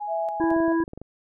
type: tone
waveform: sine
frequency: 830.6 Hz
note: G#5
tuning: in tune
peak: -28 dBFS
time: 0-0.55 s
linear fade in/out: 20 ms
type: tone with tremolo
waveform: sine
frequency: 659.3 Hz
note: E5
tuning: in tune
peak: -25 dBFS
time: 0.07-0.77 s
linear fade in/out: 50 ms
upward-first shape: square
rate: 2.3 Hz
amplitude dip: 60%
type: harmonic tone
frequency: 330.2 Hz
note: E4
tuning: 3 cents sharp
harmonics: 1 / 3 / 5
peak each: -20 / -30 / -34 dBFS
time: 0.4-0.84 s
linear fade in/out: 10 ms
type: clicks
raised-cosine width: 2 ms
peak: -25 dBFS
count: 12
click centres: 0.4 / 0.44 / 0.515 / 0.564 / 0.603 / 0.681 / 0.803 / 0.839 / 0.879 / 0.934 / 0.976 / 1.016 s
effects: none